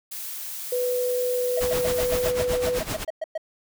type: noise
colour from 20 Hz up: blue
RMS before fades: -34 dBFS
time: 0.11-2.31 s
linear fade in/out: 10 ms
type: tone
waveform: sine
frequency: 496.3 Hz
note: B4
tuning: 8 cents sharp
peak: -22 dBFS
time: 0.72-2.79 s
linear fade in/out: 5 ms
type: tone bursts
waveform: triangle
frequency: 637 Hz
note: D#5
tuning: 41 cents sharp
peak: -23 dBFS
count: 14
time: 1.57-3.378 s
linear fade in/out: 5 ms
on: 27 ms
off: 110 ms
type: noise with tremolo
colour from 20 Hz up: pink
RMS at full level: -28 dBFS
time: 1.6-3.05 s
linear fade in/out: 20 ms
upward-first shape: sine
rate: 7.8 Hz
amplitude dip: 75%
effects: none